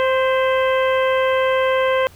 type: harmonic tone with a mistuned harmonic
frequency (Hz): 523.3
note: C5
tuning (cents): 0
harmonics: 1 / 2 / 3 / 4 / 5 / 6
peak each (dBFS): -16 / -22 / -26 / -28 / -30 / -32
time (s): 0-2.07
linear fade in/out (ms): 0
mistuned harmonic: 4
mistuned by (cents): -41
effects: added 89 Hz sine -47 dBFS peak until 2.15 s + pink hiss -48 dBFS RMS until 2.15 s